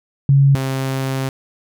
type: tone pair in turn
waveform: sine / sawtooth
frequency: 138.59 / 133.38 Hz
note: C#3 / C3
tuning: 0 / +34 cents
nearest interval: minor second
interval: 66 cents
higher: first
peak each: -8 / -15 dBFS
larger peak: first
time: 0.29-0.55 / 0.55-1.29 s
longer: second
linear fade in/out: 2 ms
effects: none